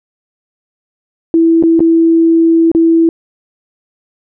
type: tone with dropouts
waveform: sine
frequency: 329.6 Hz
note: E4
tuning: in tune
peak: -5 dBFS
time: 1.34-3.09 s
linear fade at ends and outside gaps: 1 ms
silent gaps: 1.626-1.636 / 1.794-1.804 / 2.716-2.749 s
effects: none